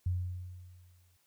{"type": "tone with exponential decay", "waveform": "sine", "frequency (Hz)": 89.9, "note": "F#2", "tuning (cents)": -49, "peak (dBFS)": -27, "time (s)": [0.06, 1.17], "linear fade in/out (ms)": 5, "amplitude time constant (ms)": 240, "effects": ["white hiss -72 dBFS RMS until 1.26 s"]}